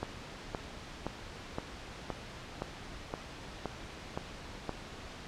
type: click train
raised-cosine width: 1 ms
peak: -20 dBFS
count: 10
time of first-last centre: 0.03-4.693 s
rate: 1.93 Hz
effects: pink hiss -46 dBFS RMS until 5.27 s + low-pass 5000 Hz 12 dB/octave